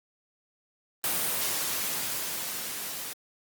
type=noise with level ramp; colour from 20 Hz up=white; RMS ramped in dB=-27 to -37 dBFS; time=1.04-3.13 s; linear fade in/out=0 ms; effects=high-pass 100 Hz 12 dB/octave + Opus 32 kbps